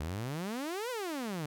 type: exponential two-way sweep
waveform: sawtooth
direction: up then down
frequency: 70.8 to 520 to 142.8 Hz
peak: -31 dBFS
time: 0-1.46 s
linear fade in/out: 5 ms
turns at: 0.9 s
effects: none